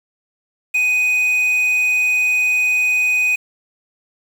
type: tone with quantisation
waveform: triangle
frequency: 2496 Hz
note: D#7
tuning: 5 cents sharp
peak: -12 dBFS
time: 0.74-3.36 s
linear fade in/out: 10 ms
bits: 6
effects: none